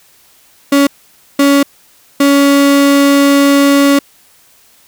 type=tone bursts at uneven times; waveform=35% pulse; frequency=280.9 Hz; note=C#4; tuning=23 cents sharp; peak=-4 dBFS; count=3; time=0.72-0.87 / 1.39-1.63 / 2.2-3.99 s; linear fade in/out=5 ms; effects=white hiss -47 dBFS RMS until 4.87 s